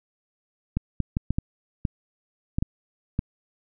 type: clicks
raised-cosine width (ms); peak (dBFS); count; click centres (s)
5; -11; 9; 0.77 / 1.003 / 1.169 / 1.306 / 1.385 / 1.852 / 2.585 / 2.625 / 3.191
effects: none